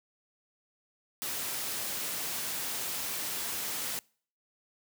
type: noise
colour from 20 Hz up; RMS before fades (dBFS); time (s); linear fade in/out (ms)
white; -35; 1.22-3.99; 0
effects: noise-tail reverb RT60 0.5 s tail -26 dB re dry + high-pass 100 Hz 12 dB/octave